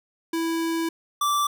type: tone pair in turn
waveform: square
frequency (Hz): 329.6 / 1167.1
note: E4 / D6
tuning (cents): 0 / -11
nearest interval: octave + minor seventh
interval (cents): 2189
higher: second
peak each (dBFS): -24 / -21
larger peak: second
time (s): 0.33-0.89 / 1.21-1.47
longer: first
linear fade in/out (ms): 5
effects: none